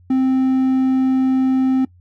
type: tone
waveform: triangle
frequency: 261.6 Hz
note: C4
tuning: in tune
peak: -11 dBFS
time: 0.1-1.85 s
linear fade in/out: 5 ms
effects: noise-tail reverb RT60 0.1 s tail -21 dB re dry + added 89 Hz sine -46 dBFS peak until 2 s